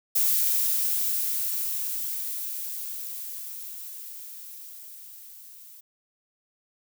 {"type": "noise with level ramp", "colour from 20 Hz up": "violet", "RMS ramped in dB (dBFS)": [-22, -48], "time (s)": [0.15, 5.81], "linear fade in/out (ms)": 10, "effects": []}